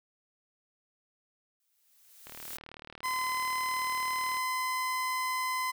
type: noise with exponential growth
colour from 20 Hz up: blue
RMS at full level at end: -39 dBFS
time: 1.6-2.57 s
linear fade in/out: 1 ms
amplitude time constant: 210 ms
type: click train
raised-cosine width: 0.3 ms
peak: -29 dBFS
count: 81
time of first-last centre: 2.27-4.37 s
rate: 38.1 Hz
type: tone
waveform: 30% pulse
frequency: 1023 Hz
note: C6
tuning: 39 cents flat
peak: -27 dBFS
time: 3.03-5.72 s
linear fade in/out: 20 ms
effects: none

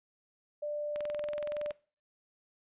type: tone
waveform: sine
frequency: 592 Hz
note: D5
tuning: 14 cents sharp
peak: -33 dBFS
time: 0.62-1.72 s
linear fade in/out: 10 ms
type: click train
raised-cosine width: 0.3 ms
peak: -27 dBFS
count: 17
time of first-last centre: 0.96-1.708 s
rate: 21.4 Hz
effects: noise-tail reverb RT60 0.4 s tail -20 dB re dry + resampled to 8000 Hz

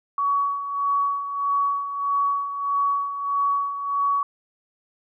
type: tone with tremolo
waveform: sine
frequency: 1127 Hz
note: C#6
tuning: 28 cents sharp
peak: -18 dBFS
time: 0.18-4.23 s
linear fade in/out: 2 ms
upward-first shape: sine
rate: 1.6 Hz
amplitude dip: 65%
effects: none

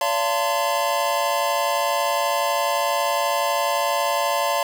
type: tone cluster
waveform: square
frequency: 571 / 683 / 895 / 1038 Hz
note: D5 / F5 / A5 / C6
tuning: -49 / -39 / +29 / -14 cents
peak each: -26 dBFS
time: 0.01-4.63 s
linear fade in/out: 2 ms
effects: none

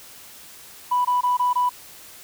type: tone bursts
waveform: sine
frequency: 987.8 Hz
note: B5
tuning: in tune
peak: -16 dBFS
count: 5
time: 0.91-1.694 s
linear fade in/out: 10 ms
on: 140 ms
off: 21 ms
effects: tanh soft clip ceiling -13 dBFS + white hiss -44 dBFS RMS until 2.23 s

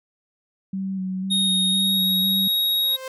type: tone with vibrato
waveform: sine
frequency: 189.7 Hz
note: F#3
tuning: 43 cents sharp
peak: -24 dBFS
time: 0.73-2.48 s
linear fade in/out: 5 ms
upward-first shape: square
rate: 2 Hz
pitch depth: 22 cents each way
type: tone with pitch glide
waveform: square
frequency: 3729 to 3783 Hz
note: A#7 to A#7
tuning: 0 to +25 cents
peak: -19 dBFS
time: 1.3-2.97 s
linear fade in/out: 20 ms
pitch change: +25 cents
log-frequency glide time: 1.68-2.09 s
type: tone with exponential growth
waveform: sawtooth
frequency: 523.3 Hz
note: C5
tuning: in tune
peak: -25 dBFS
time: 2.66-3.08 s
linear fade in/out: 2 ms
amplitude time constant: 91 ms
effects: none

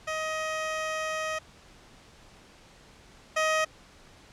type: tone pair in turn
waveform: 15% pulse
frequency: 629 / 629 Hz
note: D#5 / D#5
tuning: +19 / +19 cents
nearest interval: unison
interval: 0 cents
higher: neither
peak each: -23 / -17 dBFS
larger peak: second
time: 0.07-1.39 / 3.36-3.65 s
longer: first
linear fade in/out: 10 ms
effects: pink hiss -54 dBFS RMS until 4.32 s + low-pass 7000 Hz 12 dB/octave

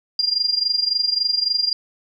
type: tone with amplitude modulation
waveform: sine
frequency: 4800 Hz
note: D8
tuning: 37 cents sharp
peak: -14 dBFS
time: 0.19-1.73 s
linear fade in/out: 2 ms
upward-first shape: sine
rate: 23.6 Hz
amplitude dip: 80%
effects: 9-bit

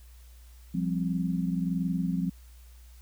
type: chord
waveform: sine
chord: F suspended second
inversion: none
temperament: equal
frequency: 174.61 / 196 / 261.6 Hz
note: F3 / G3 / C4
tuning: 0 / 0 / 0 cents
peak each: -28 / -32 / -33 dBFS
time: 0.74-2.3 s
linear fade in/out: 10 ms
effects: added 60 Hz sine -48 dBFS peak until 3.01 s + white hiss -61 dBFS RMS until 3.01 s

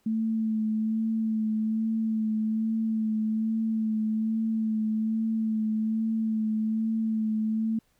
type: tone with vibrato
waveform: sine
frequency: 220 Hz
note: A3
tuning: in tune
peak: -24 dBFS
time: 0.06-7.79 s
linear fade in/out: 5 ms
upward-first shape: sine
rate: 1.2 Hz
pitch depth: 23 cents each way
effects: pink hiss -69 dBFS RMS until 7.99 s

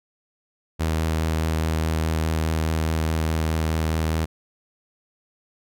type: tone with vibrato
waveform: sawtooth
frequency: 79.8 Hz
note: D#2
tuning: 44 cents sharp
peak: -17 dBFS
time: 0.79-4.26 s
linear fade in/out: 20 ms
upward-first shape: triangle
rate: 4.8 Hz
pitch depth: 15 cents each way
effects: none

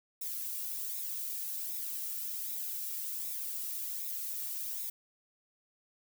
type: noise with flanger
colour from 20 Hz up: violet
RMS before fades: -38 dBFS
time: 0.21-4.9 s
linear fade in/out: 5 ms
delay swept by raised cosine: 0.66 to 1.96 ms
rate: 1.3 Hz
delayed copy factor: -0.55
effects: none

